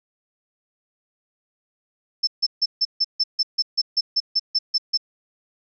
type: tone bursts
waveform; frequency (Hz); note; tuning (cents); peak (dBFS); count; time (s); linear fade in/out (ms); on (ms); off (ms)
sine; 5290; E8; +5; -16; 15; 2.23-4.975; 10; 43; 150
effects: none